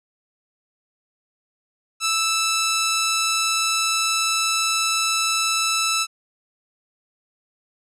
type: tone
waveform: 10% pulse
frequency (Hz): 1318.5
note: E6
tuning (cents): 0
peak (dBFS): -11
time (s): 2-6.07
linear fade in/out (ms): 50
effects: resampled to 32000 Hz